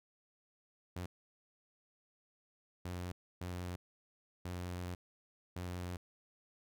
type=tone bursts at uneven times; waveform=sawtooth; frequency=89.3 Hz; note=F2; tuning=39 cents sharp; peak=-36 dBFS; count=5; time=0.96-1.06 / 2.85-3.12 / 3.41-3.76 / 4.45-4.95 / 5.56-5.97 s; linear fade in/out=5 ms; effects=none